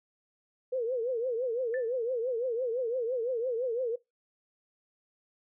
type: tone with vibrato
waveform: sine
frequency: 484.3 Hz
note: B4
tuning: 34 cents flat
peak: -28 dBFS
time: 0.72-3.96 s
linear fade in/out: 10 ms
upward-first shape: triangle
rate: 5.9 Hz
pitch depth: 170 cents each way
type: tone with exponential decay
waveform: sine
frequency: 1760 Hz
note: A6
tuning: in tune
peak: -35 dBFS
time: 1.74-1.92 s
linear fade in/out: 1 ms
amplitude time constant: 37 ms
effects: noise-tail reverb RT60 0.2 s tail -21 dB re dry